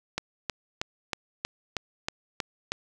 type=click train; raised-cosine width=0.2 ms; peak=-11 dBFS; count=9; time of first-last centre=0.18-2.72 s; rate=3.15 Hz; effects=none